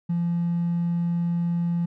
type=tone with hard clipping; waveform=triangle; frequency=171.6 Hz; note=F3; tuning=30 cents flat; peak=-22 dBFS; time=0.09-1.86 s; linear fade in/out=10 ms; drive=4 dB; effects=none